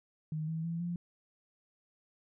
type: tone with pitch steps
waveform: sine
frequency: 155.56 / 161.33 / 167.3 / 173.5 Hz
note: D#3 / E3 / E3 / F3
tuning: 0 / -37 / +26 / -11 cents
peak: -33 dBFS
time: 0.32-0.96 s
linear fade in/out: 2 ms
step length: 160 ms
effects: none